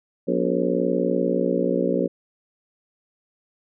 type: harmonic tone with a mistuned harmonic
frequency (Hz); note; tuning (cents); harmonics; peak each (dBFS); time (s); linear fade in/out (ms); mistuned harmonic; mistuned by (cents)
60.4; B1; -38; 3 / 4 / 5 / 6 / 7 / 8 / 9; -27 / -27 / -27 / -27 / -27 / -27 / -27; 0.27-2.08; 20; 5; -99
effects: none